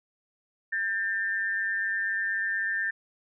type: tone pair together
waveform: sine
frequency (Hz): 1600 / 1795.9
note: G6 / A6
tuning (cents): +35 / +35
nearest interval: major second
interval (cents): 200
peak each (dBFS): -32 / -27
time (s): 0.72-2.91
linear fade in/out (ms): 10
effects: none